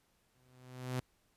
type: tone with exponential growth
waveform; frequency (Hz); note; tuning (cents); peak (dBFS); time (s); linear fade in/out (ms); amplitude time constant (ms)
sawtooth; 127; B2; +49; -29; 0.35-1; 5; 140
effects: pink hiss -74 dBFS RMS until 1.36 s + resampled to 32000 Hz